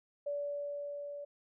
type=tone with level ramp; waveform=sine; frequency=576 Hz; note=D5; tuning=34 cents flat; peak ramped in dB=-33 to -41 dBFS; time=0.26-1.25 s; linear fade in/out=10 ms; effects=none